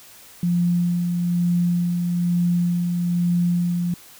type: tone with tremolo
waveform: sine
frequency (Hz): 174.61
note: F3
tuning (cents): 0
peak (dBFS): -16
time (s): 0.43-3.94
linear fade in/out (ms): 2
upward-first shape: sine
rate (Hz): 1.1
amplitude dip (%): 35
effects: white hiss -46 dBFS RMS until 4.19 s